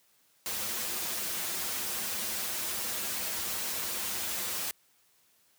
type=noise with comb filter; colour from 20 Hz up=white; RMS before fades=-34 dBFS; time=0.46-4.71 s; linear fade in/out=0 ms; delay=7 ms; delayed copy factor=-0.9; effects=white hiss -67 dBFS RMS until 5.58 s + high-pass 80 Hz 12 dB/octave